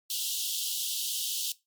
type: high-pass noise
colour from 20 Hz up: pink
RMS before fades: -32 dBFS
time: 0.1-1.52 s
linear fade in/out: 2 ms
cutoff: 2900 Hz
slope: 96 dB/octave
effects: noise-tail reverb RT60 0.2 s tail -18 dB re dry + MP3 96 kbps